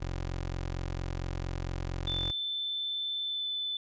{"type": "tone", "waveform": "20% pulse", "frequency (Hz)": 44.38, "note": "F1", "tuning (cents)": 29, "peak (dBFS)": -28, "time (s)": [0, 2.32], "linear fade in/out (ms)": 20}
{"type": "tone with pitch glide", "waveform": "sine", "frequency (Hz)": [3532, 3512], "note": ["A7", "A7"], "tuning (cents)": [6, -4], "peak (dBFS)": -31, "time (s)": [2.07, 3.77], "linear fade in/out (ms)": 2, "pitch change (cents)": -10, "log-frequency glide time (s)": [3.23, 3.47]}
{"effects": ["resampled to 16000 Hz"]}